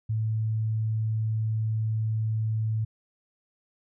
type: tone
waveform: sine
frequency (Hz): 110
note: A2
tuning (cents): 0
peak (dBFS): -24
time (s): 0.09-2.85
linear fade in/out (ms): 10
effects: none